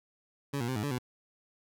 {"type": "tone with pitch steps", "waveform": "20% pulse", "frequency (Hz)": [141.1, 118.5, 130, 105.3, 144.1, 125], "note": ["C#3", "A#2", "C3", "G#2", "D3", "B2"], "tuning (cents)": [31, 29, -11, 24, -33, 21], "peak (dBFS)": -26, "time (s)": [0.53, 0.986], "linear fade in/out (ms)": 10, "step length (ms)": 76, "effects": []}